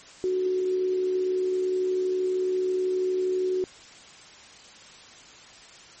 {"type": "tone with amplitude modulation", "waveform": "sine", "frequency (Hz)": 370, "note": "F#4", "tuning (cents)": 0, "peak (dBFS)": -21, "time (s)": [0.24, 3.64], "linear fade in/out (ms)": 0, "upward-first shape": "sine", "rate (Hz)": 72.4, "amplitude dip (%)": 30, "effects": ["white hiss -48 dBFS RMS until 6 s", "MP3 32 kbps"]}